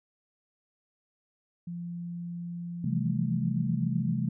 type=tone; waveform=sine; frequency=172.7 Hz; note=F3; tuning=19 cents flat; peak=-34 dBFS; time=1.67-4.2 s; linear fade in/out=5 ms
type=chord; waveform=sine; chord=A minor seventh; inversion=first; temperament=equal with one note detuned; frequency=130.81 / 164.81 / 196 / 218.2 Hz; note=C3 / E3 / G3 / A3; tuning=0 / 0 / 0 / -14 cents; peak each=-31 / -31 / -34 / -32 dBFS; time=2.84-4.29 s; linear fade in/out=5 ms
effects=none